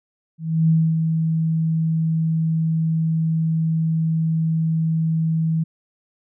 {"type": "tone with ADSR envelope", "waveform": "sine", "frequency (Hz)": 161.3, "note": "E3", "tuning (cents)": -37, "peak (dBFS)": -12, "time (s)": [0.38, 5.64], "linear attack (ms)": 310, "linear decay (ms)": 260, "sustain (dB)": -5, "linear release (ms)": 12, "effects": []}